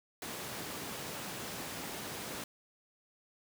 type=high-pass noise; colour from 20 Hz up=pink; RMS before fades=-42 dBFS; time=0.22-2.44 s; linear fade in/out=2 ms; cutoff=140 Hz; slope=12 dB/octave; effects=none